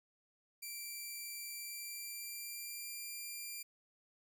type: tone with pitch glide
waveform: 5% pulse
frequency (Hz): 2349 to 2382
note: D7 to D7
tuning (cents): 0 to +24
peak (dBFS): -34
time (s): 0.62-3.63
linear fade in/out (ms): 10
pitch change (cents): +24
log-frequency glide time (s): 1.54-3.03
effects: none